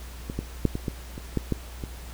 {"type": "clicks", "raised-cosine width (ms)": 3, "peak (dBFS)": [-19, -15, -7, -16, -14, -23, -11, -11, -20], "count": 9, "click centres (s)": [0.299, 0.39, 0.653, 0.754, 0.882, 1.179, 1.373, 1.523, 1.838], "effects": ["added 60 Hz sine -38 dBFS peak until 2.13 s", "pink hiss -46 dBFS RMS until 2.13 s"]}